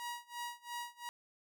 sawtooth tone with tremolo, 957 Hz, A#5, 45 cents sharp, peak -35 dBFS, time 0-1.09 s, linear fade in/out 0 ms, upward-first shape sine, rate 2.9 Hz, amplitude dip 95%, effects none

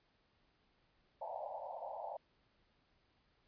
pink band-pass noise, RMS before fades -45 dBFS, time 1.21-2.17 s, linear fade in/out 5 ms, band 550 to 920 Hz, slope 96 dB/octave, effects pink hiss -75 dBFS RMS until 3.47 s + resampled to 11025 Hz

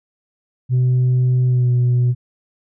sine tone with pitch glide, 126.4 to 123.16 Hz, B2 to B2, +41 to -4 cents, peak -10 dBFS, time 0.69-2.15 s, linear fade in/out 50 ms, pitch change -45 cents, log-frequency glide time 1.46-1.7 s, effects tanh soft clip ceiling -11 dBFS

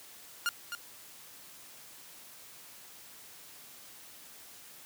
sawtooth tone with echo, 1412 Hz, F6, 19 cents sharp, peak -24 dBFS, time 0.46-0.49 s, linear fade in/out 0 ms, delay 260 ms, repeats 1, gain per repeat -8 dB, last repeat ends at 0.75 s, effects white hiss -52 dBFS RMS until 4.85 s + high-pass 80 Hz 12 dB/octave

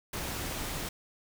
pink noise, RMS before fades -36 dBFS, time 0.13-0.89 s, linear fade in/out 5 ms, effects none

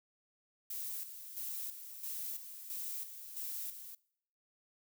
violet noise with tremolo, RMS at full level -41 dBFS, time 0.7-3.95 s, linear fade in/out 5 ms, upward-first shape square, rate 1.5 Hz, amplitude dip 60%, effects noise-tail reverb RT60 0.7 s tail -23 dB re dry

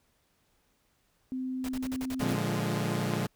sine tone with pitch glide, 258.2 to 259.8 Hz, C4 to C4, -23 to -12 cents, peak -31 dBFS, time 1.32-2.35 s, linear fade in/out 0 ms, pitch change +11 cents, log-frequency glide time 1.64-2.21 s
pink noise bursts, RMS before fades -41 dBFS, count 8, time 1.64-2.331 s, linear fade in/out 2 ms, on 47 ms, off 45 ms
sawtooth chord, Bb dominant seventh, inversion none, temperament equal with one note detuned, 114.8 / 146.83 / 174.61 / 207.7 Hz, Bb2 / D3 / F3 / Ab3, -26 / 0 / 0 / 0 cents, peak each -30 dBFS, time 2.2-3.27 s, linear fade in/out 10 ms
effects pink hiss -71 dBFS RMS until 3.35 s

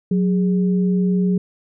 sine tone pair together, 183.5 / 411.1 Hz, F#3 / G#4, -14 / -18 cents, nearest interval octave + major second, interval 1396 cents, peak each -15 / -25 dBFS, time 0.11-1.38 s, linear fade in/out 5 ms, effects none

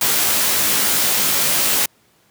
white noise with comb filter, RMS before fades -17 dBFS, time 0.01-1.86 s, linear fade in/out 5 ms, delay 17 ms, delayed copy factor -0.7, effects pink hiss -57 dBFS RMS until 2.3 s + high-pass 100 Hz 12 dB/octave

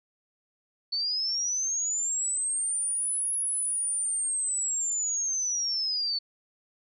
sine linear two-way sweep, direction up then down, 4435 to 10548 to 4435 Hz, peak -26 dBFS, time 0.92-6.19 s, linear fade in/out 10 ms, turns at 3.34 s, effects none

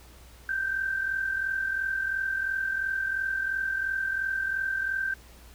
sine tone pair together, 1525.1 / 1568 Hz, G6 / G6, -48 / 0 cents, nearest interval unison, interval 48 cents, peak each -34 / -27 dBFS, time 0.49-5.14 s, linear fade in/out 2 ms, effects added 60 Hz sine -50 dBFS peak until 5.54 s + pink hiss -54 dBFS RMS until 5.54 s

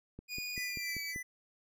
click train, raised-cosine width 3 ms, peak -32 dBFS, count 6, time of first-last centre 0.19-1.161 s, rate 5.15 Hz
25% pulse tone with pitch glide, 2457 to 2292 Hz, D#7 to D7, -22 to -43 cents, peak -34 dBFS, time 0.28-1.15 s, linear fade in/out 50 ms, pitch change -121 cents, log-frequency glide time 0.61-0.99 s
square tone with tremolo, 1996 Hz, B6, 18 cents sharp, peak -38 dBFS, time 0.56-1.23 s, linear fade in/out 10 ms, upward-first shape triangle, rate 3.7 Hz, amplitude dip 80%
effects none

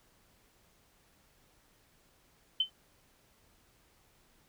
sine tone with exponential decay, 3068 Hz, G7, 38 cents flat, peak -22 dBFS, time 2.6-2.7 s, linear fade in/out 5 ms, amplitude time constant 21 ms, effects pink hiss -67 dBFS RMS until 4.48 s

